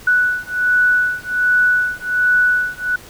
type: beating tone pair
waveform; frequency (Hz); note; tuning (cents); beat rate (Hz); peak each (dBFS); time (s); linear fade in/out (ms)
sine; 1479 / 1480.3; F#6 / F#6; -1 / 0; 1.3; -16; 0.07-2.96; 5
effects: pink hiss -40 dBFS RMS until 3.09 s